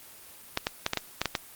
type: clicks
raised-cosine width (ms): 0.2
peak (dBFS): -8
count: 8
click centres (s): 0.574 / 0.669 / 0.864 / 0.934 / 0.973 / 1.216 / 1.257 / 1.352
effects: white hiss -49 dBFS RMS until 1.55 s + Opus 24 kbps